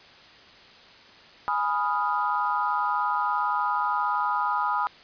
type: chord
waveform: sine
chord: F half-diminished seventh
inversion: first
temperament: equal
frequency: 830.6 / 987.8 / 1244.5 / 1396.9 Hz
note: Ab5 / Cb6 / Eb6 / F6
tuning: 0 / 0 / 0 / 0 cents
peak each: -29 / -27 / -27 / -33 dBFS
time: 1.48-4.87 s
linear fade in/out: 0 ms
effects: white hiss -50 dBFS RMS until 5.03 s + resampled to 11025 Hz